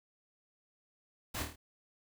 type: noise with echo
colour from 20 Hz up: pink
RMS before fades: -38 dBFS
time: 1.34-1.43 s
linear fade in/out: 10 ms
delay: 26 ms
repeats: 5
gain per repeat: -4 dB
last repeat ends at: 1.56 s
effects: none